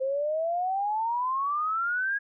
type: exponential sweep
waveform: sine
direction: up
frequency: 521 to 1661.2 Hz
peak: -25 dBFS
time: 0-2.19 s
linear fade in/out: 20 ms
effects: none